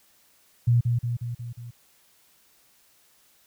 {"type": "tone with echo", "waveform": "sine", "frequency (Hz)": 119.4, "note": "A#2", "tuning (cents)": 42, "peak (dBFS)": -16, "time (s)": [0.67, 0.81], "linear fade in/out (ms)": 10, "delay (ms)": 180, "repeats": 5, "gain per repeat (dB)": -4, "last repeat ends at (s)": 1.71, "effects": ["white hiss -61 dBFS RMS until 3.46 s"]}